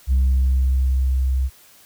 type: tone with level ramp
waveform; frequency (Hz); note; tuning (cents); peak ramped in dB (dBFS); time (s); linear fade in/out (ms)
sine; 65.41; C2; 0; -11 to -16; 0.07-1.5; 50
effects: tanh soft clip ceiling -12 dBFS + white hiss -50 dBFS RMS until 1.85 s